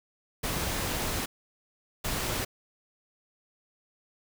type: noise bursts at uneven times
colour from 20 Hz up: pink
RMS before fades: -31 dBFS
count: 2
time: 0.43-1.26 / 2.04-2.45 s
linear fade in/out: 10 ms
effects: none